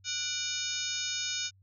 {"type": "harmonic tone with a mistuned harmonic", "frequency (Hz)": 736, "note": "F#5", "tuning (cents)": -9, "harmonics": [2, 3, 4, 5, 6, 7, 8, 9], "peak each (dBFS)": [-43, -41, -41, -37, -43, -38, -44, -37], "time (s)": [0.04, 1.51], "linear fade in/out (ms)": 50, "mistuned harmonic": 3, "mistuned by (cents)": 120, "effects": ["added 96 Hz sine -59 dBFS peak until 1.62 s"]}